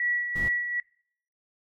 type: tone with tremolo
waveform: sine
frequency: 1937 Hz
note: B6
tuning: 34 cents flat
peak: -23 dBFS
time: 0-0.8 s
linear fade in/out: 2 ms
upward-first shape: sine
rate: 2.6 Hz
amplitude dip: 55%
type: noise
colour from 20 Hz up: brown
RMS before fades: -35 dBFS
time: 0.35-0.49 s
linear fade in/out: 10 ms
effects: noise-tail reverb RT60 0.6 s tail -23 dB re dry